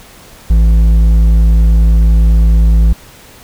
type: tone with hard clipping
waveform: sine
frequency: 55 Hz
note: A1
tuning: in tune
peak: -6 dBFS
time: 0.5-2.93 s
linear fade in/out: 5 ms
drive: 6 dB
effects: pink hiss -38 dBFS RMS until 3.43 s